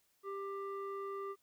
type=tone with low-pass filter; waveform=square; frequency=394.8 Hz; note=G4; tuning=12 cents sharp; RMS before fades=-42 dBFS; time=0.23-1.36 s; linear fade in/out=50 ms; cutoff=1300 Hz; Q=2.3; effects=white hiss -75 dBFS RMS until 1.42 s

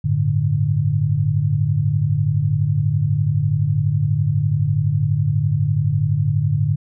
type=chord; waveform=sine; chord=G suspended second; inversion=none; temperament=equal; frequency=98 / 110 / 146.83 Hz; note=G2 / A2 / D3; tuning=0 / 0 / 0 cents; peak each=-22 / -20 / -18 dBFS; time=0.04-6.76 s; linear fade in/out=10 ms; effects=none

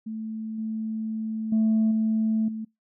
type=tone with level steps; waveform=sine; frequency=220 Hz; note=A3; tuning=in tune; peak=-30 / -27 / -17 / -20 / -30 dBFS; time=0.06-2.65 s; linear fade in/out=10 ms; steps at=0.58 / 1.52 / 1.91 / 2.48 s; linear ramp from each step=5 ms; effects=noise-tail reverb RT60 0.2 s tail -26 dB re dry + tanh soft clip ceiling -16 dBFS

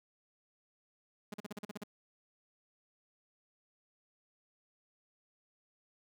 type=tone bursts; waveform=sawtooth; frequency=207.7 Hz; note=G#3; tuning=in tune; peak=-36 dBFS; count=9; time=1.32-1.837 s; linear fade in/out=5 ms; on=21 ms; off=41 ms; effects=none

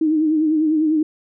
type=tone with vibrato; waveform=sine; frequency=311.1 Hz; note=D#4; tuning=in tune; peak=-14 dBFS; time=0.01-1.03 s; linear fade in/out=5 ms; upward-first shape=sine; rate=10 Hz; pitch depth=55 cents each way; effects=none

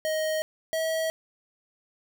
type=tone pair in turn; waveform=square; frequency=626 / 643.6 Hz; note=D#5 / E5; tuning=+10 / -42 cents; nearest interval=unison; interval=48 cents; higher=second; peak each=-26 dBFS; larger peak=neither; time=0.05-0.42 / 0.73-1.1 s; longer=neither; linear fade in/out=0 ms; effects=none

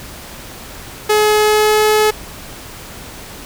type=tone with pitch glide; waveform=sawtooth; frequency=424.5 to 427.9 Hz; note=G#4 to A4; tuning=+38 to -48 cents; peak=-6 dBFS; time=1.09-2.11 s; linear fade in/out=10 ms; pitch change=+14 cents; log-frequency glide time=1.36-1.86 s; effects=pink hiss -33 dBFS RMS until 3.45 s

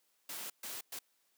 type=noise bursts at uneven times; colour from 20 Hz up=white; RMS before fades=-43 dBFS; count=3; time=0.29-0.5 / 0.63-0.81 / 0.92-0.99 s; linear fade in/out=5 ms; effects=white hiss -75 dBFS RMS until 1.37 s + high-pass 200 Hz 12 dB/octave

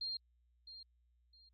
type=tone with echo; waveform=sine; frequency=4204 Hz; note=C8; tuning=7 cents sharp; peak=-38 dBFS; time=0.01-0.17 s; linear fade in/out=5 ms; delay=660 ms; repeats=2; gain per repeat=-12 dB; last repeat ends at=1.49 s; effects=added 60 Hz sine -70 dBFS peak until 1.53 s + AAC 32 kbps

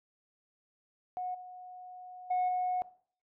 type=tone with level steps; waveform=sine; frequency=730 Hz; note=F#5; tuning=24 cents flat; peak=-33 / -45 / -25 / -28 dBFS; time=1.17-2.82 s; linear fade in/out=0 ms; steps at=1.34 / 2.3 / 2.48 s; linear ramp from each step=10 ms; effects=noise-tail reverb RT60 0.5 s tail -18 dB re dry + tanh soft clip ceiling -25 dBFS

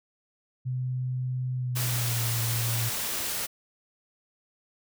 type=tone with pitch glide; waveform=sine; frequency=127.3 to 116.06 Hz; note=C3 to A#2; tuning=-47 to -7 cents; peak=-27 dBFS; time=0.65-2.9 s; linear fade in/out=20 ms; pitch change=-160 cents; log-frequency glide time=1.55-2.23 s
type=noise; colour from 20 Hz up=white; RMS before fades=-31 dBFS; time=1.75-3.47 s; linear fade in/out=20 ms
effects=none

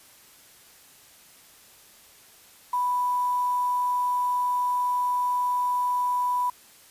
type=tone with quantisation; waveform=sine; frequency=987.8 Hz; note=B5; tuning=in tune; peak=-22 dBFS; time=2.73-6.5 s; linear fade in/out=5 ms; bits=7; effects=white hiss -53 dBFS RMS until 6.9 s + resampled to 32000 Hz

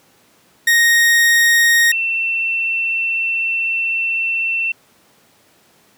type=tone pair in turn; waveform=40% pulse / sine; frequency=1864.7 / 2692 Hz; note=A#6 / E7; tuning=0 / +36 cents; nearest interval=tritone; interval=636 cents; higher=second; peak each=-9 / -16 dBFS; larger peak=first; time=0.67-1.92 / 1.92-4.72 s; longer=second; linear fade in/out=5 ms; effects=pink hiss -53 dBFS RMS until 5.97 s + high-pass 150 Hz 12 dB/octave

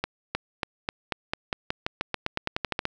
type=accelerating click train; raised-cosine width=0.3 ms; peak=-10 dBFS; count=19; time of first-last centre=0.04-2.854 s; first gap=310 ms; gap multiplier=0.91; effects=none

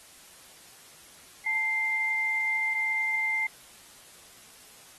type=tone pair together; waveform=sine; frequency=880 / 2094 Hz; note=A5 / C7; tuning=0 / +1 cents; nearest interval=octave + minor third; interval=1501 cents; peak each=-37 / -25 dBFS; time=1.46-3.47 s; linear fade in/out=5 ms; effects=white hiss -52 dBFS RMS until 4.98 s + AAC 32 kbps

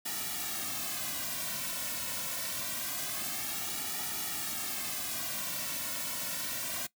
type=noise with flanger; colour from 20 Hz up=white; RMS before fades=-36 dBFS; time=0.05-6.87 s; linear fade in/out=10 ms; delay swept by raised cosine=1.9 to 2.48 ms; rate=0.25 Hz; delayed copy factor=-0.9; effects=noise-tail reverb RT60 0.1 s tail -19 dB re dry

